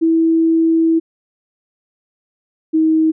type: tone pair in turn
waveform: sine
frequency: 326.6 / 317.5 Hz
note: E4 / D#4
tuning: -16 / +35 cents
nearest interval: unison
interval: 49 cents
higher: first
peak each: -10 dBFS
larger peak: neither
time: 0.01-1 / 2.73-3.12 s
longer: first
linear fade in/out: 20 ms
effects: none